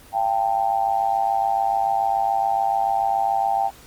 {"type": "tone with amplitude modulation", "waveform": "sine", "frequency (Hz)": 788, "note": "G5", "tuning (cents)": 9, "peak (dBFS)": -14, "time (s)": [0.12, 3.71], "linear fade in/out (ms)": 50, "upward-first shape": "sine", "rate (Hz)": 107, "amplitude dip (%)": 90, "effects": ["pink hiss -47 dBFS RMS until 3.86 s", "Opus 24 kbps"]}